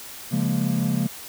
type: chord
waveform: triangle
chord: Bb minor seventh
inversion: first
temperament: equal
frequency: 138.59 / 174.61 / 207.7 / 233.1 Hz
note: Db3 / F3 / Ab3 / Bb3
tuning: 0 / 0 / 0 / 0 cents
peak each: -24 dBFS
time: 0.31-1.08 s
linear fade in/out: 20 ms
effects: white hiss -39 dBFS RMS until 1.28 s